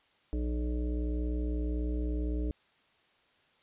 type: harmonic tone with a mistuned harmonic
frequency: 60.8 Hz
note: B1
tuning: 26 cents flat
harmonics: 1 / 3 / 5 / 7 / 9 / 10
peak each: -30 / -44 / -37 / -43 / -51 / -52 dBFS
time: 0.33-2.51 s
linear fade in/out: 0 ms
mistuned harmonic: 1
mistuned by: -56 cents
effects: white hiss -67 dBFS RMS until 3.62 s + resampled to 8000 Hz